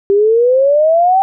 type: exponential sweep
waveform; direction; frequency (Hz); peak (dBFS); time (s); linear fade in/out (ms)
sine; up; 392 to 786; -7; 0.1-1.22; 0
effects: none